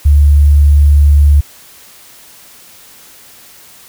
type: tone with sample-and-hold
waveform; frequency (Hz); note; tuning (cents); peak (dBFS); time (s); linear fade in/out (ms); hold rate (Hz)
sine; 72.5; D2; -22; -3; 0.05-1.41; 10; 11025
effects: white hiss -39 dBFS RMS until 3.88 s